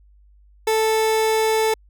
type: tone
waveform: 30% pulse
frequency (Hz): 440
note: A4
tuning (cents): 0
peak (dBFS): -14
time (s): 0.67-1.74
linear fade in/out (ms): 5
effects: added 50 Hz sine -49 dBFS peak until 1.89 s